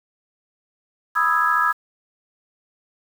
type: chord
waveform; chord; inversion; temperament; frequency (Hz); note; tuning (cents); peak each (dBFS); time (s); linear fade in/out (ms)
sine; E major seventh; second; equal; 987.8 / 1244.5 / 1318.5 / 1661.2; B5 / D#6 / E6 / G#6; 0 / 0 / 0 / 0; -24 / -21 / -21 / -21; 1.15-1.73; 20
effects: 7-bit